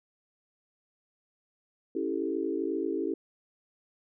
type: chord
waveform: sine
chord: A dominant seventh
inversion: first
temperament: equal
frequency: 277.2 / 329.6 / 392 / 440 Hz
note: C#4 / E4 / G4 / A4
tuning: 0 / 0 / 0 / 0 cents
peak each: -35 / -32 / -33 / -36 dBFS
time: 1.95-3.14 s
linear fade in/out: 5 ms
effects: none